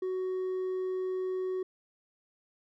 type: tone with hard clipping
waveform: sine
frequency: 372.2 Hz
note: F#4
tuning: 10 cents sharp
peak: -31 dBFS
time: 0.02-1.63 s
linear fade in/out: 5 ms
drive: 2 dB
effects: none